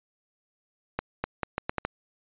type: accelerating click train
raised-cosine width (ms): 0.5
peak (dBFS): -12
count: 7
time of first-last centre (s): 0.99-1.85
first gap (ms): 250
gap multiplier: 0.77
effects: resampled to 8000 Hz